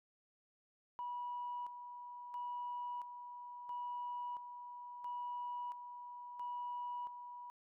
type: tone with tremolo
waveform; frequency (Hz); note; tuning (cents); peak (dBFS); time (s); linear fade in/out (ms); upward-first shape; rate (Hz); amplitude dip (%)
sine; 974; B5; -24; -39; 0.99-7.5; 0; square; 0.74; 60
effects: tanh soft clip ceiling -35 dBFS